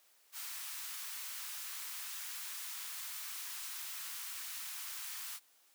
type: high-pass noise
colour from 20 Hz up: white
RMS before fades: -44 dBFS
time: 0.32-5.4 s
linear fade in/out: 50 ms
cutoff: 1000 Hz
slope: 24 dB/octave
effects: white hiss -68 dBFS RMS until 5.74 s + high-pass 400 Hz 12 dB/octave